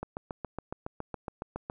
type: click train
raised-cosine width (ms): 1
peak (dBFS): -21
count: 13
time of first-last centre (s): 0.03-1.699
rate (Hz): 7.19
effects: none